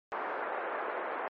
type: band-pass noise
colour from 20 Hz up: pink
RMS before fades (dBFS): -36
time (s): 0.12-1.28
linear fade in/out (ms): 0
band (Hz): 420 to 1700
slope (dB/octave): 24
effects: MP3 32 kbps